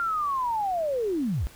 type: linear sweep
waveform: sine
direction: down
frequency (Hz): 1400 to 42.4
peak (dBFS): -24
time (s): 0-1.47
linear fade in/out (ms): 0
effects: pink hiss -50 dBFS RMS until 1.55 s